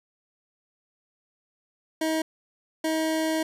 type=tone bursts at uneven times; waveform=25% pulse; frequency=317.9 Hz; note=D#4; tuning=37 cents sharp; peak=-20 dBFS; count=2; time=2.01-2.22 / 2.84-3.43 s; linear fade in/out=5 ms; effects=resampled to 32000 Hz